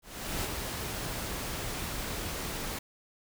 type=noise with ADSR envelope; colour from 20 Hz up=pink; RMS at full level=-32 dBFS; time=0.02-2.79 s; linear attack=410 ms; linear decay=46 ms; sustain=-4 dB; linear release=7 ms; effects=none